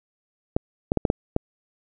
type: clicks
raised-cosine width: 2 ms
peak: -6 dBFS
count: 6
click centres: 0.565 / 0.919 / 0.973 / 1.052 / 1.101 / 1.364 s
effects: none